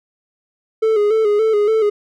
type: tone with vibrato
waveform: triangle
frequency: 427.9 Hz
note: A4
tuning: 48 cents flat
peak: -10 dBFS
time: 0.82-1.9 s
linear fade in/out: 10 ms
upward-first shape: square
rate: 3.5 Hz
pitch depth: 55 cents each way
effects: none